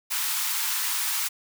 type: high-pass noise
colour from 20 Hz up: white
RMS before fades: -27 dBFS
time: 0.1-1.29 s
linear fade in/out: 20 ms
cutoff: 830 Hz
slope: 96 dB/octave
effects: none